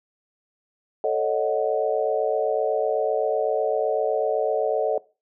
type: chord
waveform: sine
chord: D# half-diminished seventh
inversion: second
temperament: equal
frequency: 440 / 554.4 / 622.3 / 740 Hz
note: A4 / C#5 / D#5 / F#5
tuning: 0 / 0 / 0 / 0 cents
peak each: -24 / -26 / -25 / -28 dBFS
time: 1.04-4.98 s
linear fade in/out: 2 ms
effects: noise-tail reverb RT60 0.3 s tail -20 dB re dry